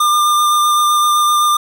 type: tone with vibrato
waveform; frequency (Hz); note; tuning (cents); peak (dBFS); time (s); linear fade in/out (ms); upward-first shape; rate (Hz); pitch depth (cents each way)
square; 1200; D6; +37; -11; 0-1.57; 5; sine; 7.8; 12
effects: none